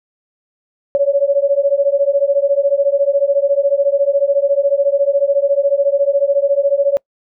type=beating tone pair; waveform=sine; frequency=554.4 / 568.4 Hz; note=C#5 / C#5; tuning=0 / +43 cents; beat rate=14 Hz; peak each=-14 dBFS; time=0.95-6.97 s; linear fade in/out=0 ms; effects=noise-tail reverb RT60 0.1 s tail -26 dB re dry